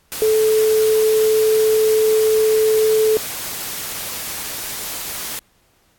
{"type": "tone in noise", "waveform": "sine", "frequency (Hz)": 435.8, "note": "A4", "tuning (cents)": -17, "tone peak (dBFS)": -12, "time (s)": [0.22, 3.17], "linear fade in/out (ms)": 0, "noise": "white", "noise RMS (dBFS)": -27, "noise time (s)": [0.12, 5.39], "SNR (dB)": 12, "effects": ["pink hiss -59 dBFS RMS until 5.98 s", "AAC 64 kbps"]}